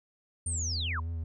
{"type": "linear sweep", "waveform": "sine", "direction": "down", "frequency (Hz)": [9120, 919], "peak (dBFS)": -32, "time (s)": [0.46, 1], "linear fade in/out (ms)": 5}
{"type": "tone with vibrato", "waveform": "triangle", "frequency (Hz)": 82.41, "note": "E2", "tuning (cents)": 0, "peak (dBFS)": -30, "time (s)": [0.46, 1.24], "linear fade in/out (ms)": 5, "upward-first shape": "sine", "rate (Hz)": 5, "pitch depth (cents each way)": 34}
{"effects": []}